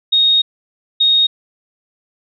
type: tone pair in turn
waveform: sine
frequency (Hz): 3729 / 3729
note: A#7 / A#7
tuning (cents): 0 / 0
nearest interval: unison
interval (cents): 0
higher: neither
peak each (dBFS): -9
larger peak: neither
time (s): 0.12-0.42 / 1-1.27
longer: first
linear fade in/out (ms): 10
effects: none